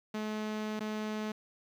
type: tone with dropouts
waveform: sawtooth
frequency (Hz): 214.5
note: A3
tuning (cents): -44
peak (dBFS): -30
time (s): 0.14-1.32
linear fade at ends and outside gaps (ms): 5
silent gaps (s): 0.795-0.805
effects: low-pass 5000 Hz 12 dB/octave + 10-bit